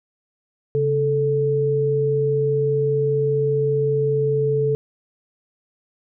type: tone pair together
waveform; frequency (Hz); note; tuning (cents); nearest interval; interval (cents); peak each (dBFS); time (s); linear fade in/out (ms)
sine; 137.8 / 437.5; C#3 / A4; -10 / -10; octave + minor sixth; 2000; -22 / -18; 0.75-4.75; 0
effects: none